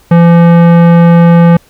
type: tone with tanh clipping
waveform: sine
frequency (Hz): 170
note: F3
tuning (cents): -46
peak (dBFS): -3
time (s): 0.11-1.57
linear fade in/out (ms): 5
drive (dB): 18
effects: pink hiss -45 dBFS RMS until 1.69 s